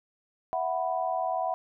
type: chord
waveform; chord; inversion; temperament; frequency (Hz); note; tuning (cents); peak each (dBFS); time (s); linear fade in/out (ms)
sine; E suspended second; none; equal; 659.3 / 740 / 987.8; E5 / F#5 / B5; 0 / 0 / 0; -31 / -29 / -34; 0.53-1.54; 0
effects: none